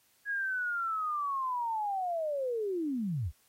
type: linear sweep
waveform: sine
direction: down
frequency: 1667 to 62.5 Hz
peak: -30 dBFS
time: 0.25-3.32 s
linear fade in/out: 50 ms
effects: white hiss -68 dBFS RMS until 3.48 s + AAC 48 kbps